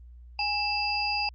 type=tone cluster; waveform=sine; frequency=828 / 2645 / 4860 Hz; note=G#5 / E7 / D#8; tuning=-5 / +5 / -42 cents; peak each=-30 dBFS; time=0.39-1.29 s; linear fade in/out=2 ms; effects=added 60 Hz sine -45 dBFS peak until 1.34 s + Opus 32 kbps